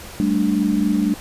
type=chord; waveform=sine; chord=G suspended second; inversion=none; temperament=equal; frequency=196 / 220 / 293.7 Hz; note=G3 / A3 / D4; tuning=0 / 0 / 0 cents; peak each=-20 dBFS; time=0.2-1.14 s; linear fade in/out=0 ms; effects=pink hiss -37 dBFS RMS until 1.2 s + resampled to 32000 Hz